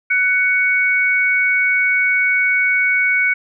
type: tone pair together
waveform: sine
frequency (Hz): 1493.2 / 2230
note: F#6 / C#7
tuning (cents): +15 / +10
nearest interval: perfect fifth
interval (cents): 695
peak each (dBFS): -18 / -14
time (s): 0.1-3.34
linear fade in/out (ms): 10
effects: none